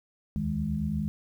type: tone cluster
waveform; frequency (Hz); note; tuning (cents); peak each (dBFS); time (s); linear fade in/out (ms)
sine; 73.3 / 81.5 / 158.3 / 208.4; D2 / E2 / D#3 / G#3; -3 / -19 / +30 / +6; -36 / -37 / -31 / -30; 0.36-1.08; 0
effects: 10-bit